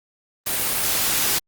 white noise with level ramp, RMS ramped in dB -23 to -20 dBFS, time 0.46-1.39 s, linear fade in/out 10 ms, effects Opus 32 kbps

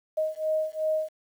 sine beating tone pair, 624 / 626.7 Hz, D#5 / D#5, +5 / +12 cents, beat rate 2.7 Hz, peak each -28 dBFS, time 0.17-1.09 s, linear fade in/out 10 ms, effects 9-bit

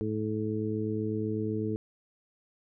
harmonic tone, 108 Hz, A2, 32 cents flat, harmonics 1 / 2 / 3 / 4, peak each -34 / -34 / -34 / -34 dBFS, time 0.01-1.76 s, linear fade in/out 0 ms, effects none

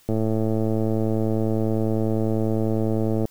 click train, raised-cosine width 2 ms, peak -11 dBFS, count 349, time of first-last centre 0.09-3.254 s, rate 110 Hz, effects white hiss -56 dBFS RMS until 3.3 s

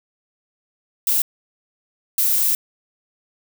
violet noise bursts at uneven times, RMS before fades -18 dBFS, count 2, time 1.07-1.22 / 2.18-2.55 s, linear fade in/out 2 ms, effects none

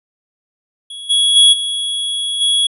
square tone with level steps, 3345 Hz, G#7, 12 cents sharp, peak -28 / -11 / -6 / -18 / -12 dBFS, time 0.9-2.67 s, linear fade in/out 5 ms, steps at 1.09 / 1.35 / 1.52 / 2.4 s, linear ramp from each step 20 ms, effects resampled to 32000 Hz

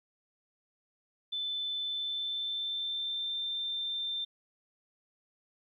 sine tone with pitch glide, 3520 to 3577 Hz, A7 to A7, 0 to +28 cents, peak -32 dBFS, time 1.32-4.25 s, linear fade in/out 10 ms, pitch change +28 cents, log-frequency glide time 1.83-3.4 s, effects 12-bit

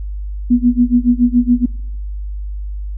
sine tone with tremolo, 243.3 Hz, B3, 26 cents flat, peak -6 dBFS, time 0.5-1.66 s, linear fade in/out 10 ms, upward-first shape sine, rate 7.1 Hz, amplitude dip 95%, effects noise-tail reverb RT60 0.9 s tail -26 dB re dry + added 50 Hz sine -21 dBFS peak until 2.97 s

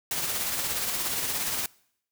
white noise with tremolo, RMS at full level -28 dBFS, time 0.11-1.66 s, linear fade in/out 2 ms, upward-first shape sine, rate 17 Hz, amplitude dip 35%, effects noise-tail reverb RT60 0.7 s tail -24 dB re dry

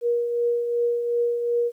sine tone with tremolo, 475.5 Hz, A#4, 34 cents sharp, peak -18 dBFS, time 0.01-1.72 s, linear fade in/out 50 ms, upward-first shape triangle, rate 2.7 Hz, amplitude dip 50%, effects 10-bit

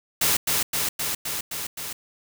white noise with echo, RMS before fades -21 dBFS, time 0.21-0.37 s, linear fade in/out 5 ms, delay 260 ms, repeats 6, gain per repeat -2 dB, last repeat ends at 1.93 s, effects none

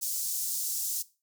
pink high-pass noise, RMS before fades -32 dBFS, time 0.01-1.03 s, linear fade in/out 20 ms, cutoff 5900 Hz, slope 24 dB/octave, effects noise-tail reverb RT60 0.3 s tail -18 dB re dry

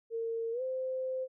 sine tone with pitch glide, 456.7 to 518.6 Hz, A#4 to C5, -36 to -15 cents, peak -32 dBFS, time 0.1-1.28 s, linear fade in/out 50 ms, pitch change +221 cents, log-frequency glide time 0.52-0.62 s, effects none

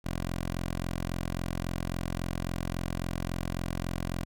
10% pulse tone, 43.65 Hz, F1, in tune, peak -23 dBFS, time 0.04-4.25 s, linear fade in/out 20 ms, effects none

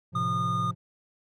triangle chord, F major, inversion first, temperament equal, 110 / 130.81 / 174.61 Hz, A2 / C3 / F3, 0 / 0 / 0 cents, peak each -31 dBFS, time 0.12-0.75 s, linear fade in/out 50 ms
triangle tone, 1222 Hz, D#6, 32 cents flat, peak -25 dBFS, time 0.15-0.71 s, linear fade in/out 5 ms
effects none

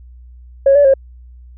sine tone with pitch steps, 549 / 575 / 540 Hz, C#5 / D5 / C#5, -17 / -37 / -45 cents, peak -5 dBFS, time 0.66-0.939 s, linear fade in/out 5 ms, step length 93 ms, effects tanh soft clip ceiling -2 dBFS + added 61 Hz sine -36 dBFS peak until 1.57 s

